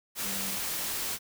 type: tone in noise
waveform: sine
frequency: 196 Hz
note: G3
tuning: in tune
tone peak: -41 dBFS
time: 0.22-0.59 s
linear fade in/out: 50 ms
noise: white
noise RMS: -33 dBFS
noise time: 0.15-1.19 s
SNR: -11 dB
effects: none